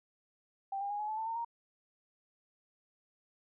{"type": "tone with pitch steps", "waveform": "sine", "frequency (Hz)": [784, 803.7, 823.9, 844.7, 865.9, 887.7, 910, 932.9], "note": ["G5", "G5", "G#5", "G#5", "A5", "A5", "A#5", "A#5"], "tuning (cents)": [0, 43, -14, 29, -28, 15, -42, 1], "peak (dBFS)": -34, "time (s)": [0.72, 1.448], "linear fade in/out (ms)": 5, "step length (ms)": 91, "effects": []}